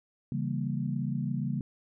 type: chord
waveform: sine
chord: C# diminished seventh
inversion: none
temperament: equal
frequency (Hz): 138.59 / 164.81 / 196 / 233.1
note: C#3 / E3 / G3 / Bb3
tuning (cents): 0 / 0 / 0 / 0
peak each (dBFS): -32 / -36 / -35 / -35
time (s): 0.32-1.61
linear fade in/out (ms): 2
effects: none